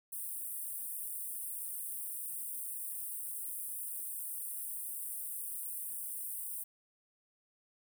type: high-pass noise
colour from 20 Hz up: pink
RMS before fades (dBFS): -41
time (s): 0.12-6.64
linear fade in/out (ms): 10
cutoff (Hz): 8600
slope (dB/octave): 96
effects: none